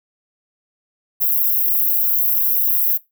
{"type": "high-pass noise", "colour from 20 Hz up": "white", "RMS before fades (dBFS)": -17, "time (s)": [1.2, 2.98], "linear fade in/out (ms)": 20, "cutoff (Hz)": 12000, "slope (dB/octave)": 96, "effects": ["noise-tail reverb RT60 0.2 s tail -20 dB re dry"]}